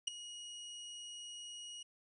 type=tone with ADSR envelope; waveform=sawtooth; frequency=2894 Hz; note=F#7; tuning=39 cents flat; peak=-26 dBFS; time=0.07-1.83 s; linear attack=9 ms; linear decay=6 ms; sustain=-17 dB; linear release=8 ms; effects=resampled to 22050 Hz